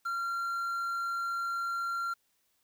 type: tone with quantisation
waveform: triangle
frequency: 1377 Hz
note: F6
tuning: 25 cents flat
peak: -29 dBFS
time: 0.05-2.14 s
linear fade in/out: 10 ms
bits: 9
effects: white hiss -74 dBFS RMS until 2.63 s